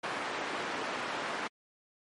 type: band-pass noise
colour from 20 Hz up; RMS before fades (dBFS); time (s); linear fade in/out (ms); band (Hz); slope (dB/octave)
white; -36; 0.03-1.48; 10; 250 to 1700; 12
effects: MP3 48 kbps